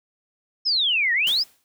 sine exponential two-way sweep, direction down then up, 5350 to 1818 to 5350 Hz, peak -18 dBFS, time 0.65-1.44 s, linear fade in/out 20 ms, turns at 1.13 s
white noise with exponential decay, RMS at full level -31 dBFS, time 1.27-1.64 s, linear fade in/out 0 ms, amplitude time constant 79 ms
effects none

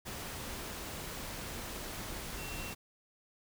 sine tone in noise, 2720 Hz, F7, 46 cents flat, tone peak -46 dBFS, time 2.37-2.74 s, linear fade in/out 20 ms, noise pink, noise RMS -42 dBFS, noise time 0.05-2.75 s, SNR -7 dB, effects none

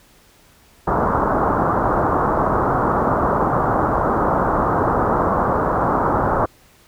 white low-pass noise, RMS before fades -18 dBFS, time 0.87-6.46 s, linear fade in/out 10 ms, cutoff 1300 Hz, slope 48 dB/octave, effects pink hiss -52 dBFS RMS until 6.87 s

